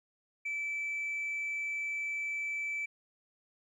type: tone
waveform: sine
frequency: 2316 Hz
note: D7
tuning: 25 cents flat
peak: -31 dBFS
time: 0.45-2.86 s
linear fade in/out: 10 ms
effects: tanh soft clip ceiling -31 dBFS + 12-bit